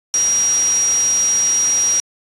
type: tone in noise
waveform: sine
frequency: 5720 Hz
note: F8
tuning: 41 cents sharp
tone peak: -13 dBFS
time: 0.14-2 s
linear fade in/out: 0 ms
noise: white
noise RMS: -25 dBFS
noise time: 0.14-2 s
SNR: +9 dB
effects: resampled to 24000 Hz